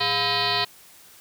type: tone with frequency modulation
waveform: sine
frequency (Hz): 2488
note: D#7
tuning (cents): -1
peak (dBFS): -20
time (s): 0-0.65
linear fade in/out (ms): 10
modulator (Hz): 297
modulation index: 6.8
effects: white hiss -50 dBFS RMS until 1.2 s